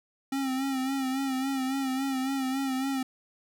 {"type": "tone with vibrato", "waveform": "square", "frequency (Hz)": 266.4, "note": "C4", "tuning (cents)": 31, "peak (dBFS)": -28, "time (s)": [0.32, 3.03], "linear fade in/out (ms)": 5, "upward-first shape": "sine", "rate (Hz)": 3.6, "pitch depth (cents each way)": 50, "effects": []}